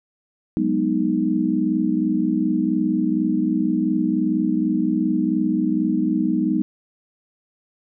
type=chord; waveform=sine; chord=G# minor seventh; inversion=third; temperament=equal; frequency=185 / 207.7 / 246.9 / 311.1 Hz; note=F#3 / G#3 / B3 / D#4; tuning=0 / 0 / 0 / 0 cents; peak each=-25 / -24 / -23 / -21 dBFS; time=0.57-6.62 s; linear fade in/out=0 ms; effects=none